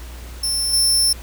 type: tone with level steps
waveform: 25% pulse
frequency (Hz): 5360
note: E8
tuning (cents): +28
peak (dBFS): -14 / -9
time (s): 0.43-1.13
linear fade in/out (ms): 5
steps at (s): 0.73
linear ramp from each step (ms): 5
effects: added 60 Hz sine -33 dBFS peak until 1.22 s + pink hiss -41 dBFS RMS until 1.22 s